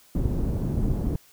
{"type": "low-pass noise", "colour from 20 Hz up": "pink", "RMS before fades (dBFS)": -25, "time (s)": [0.15, 1.16], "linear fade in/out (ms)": 2, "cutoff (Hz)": 280, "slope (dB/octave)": 12, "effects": ["white hiss -56 dBFS RMS until 1.32 s"]}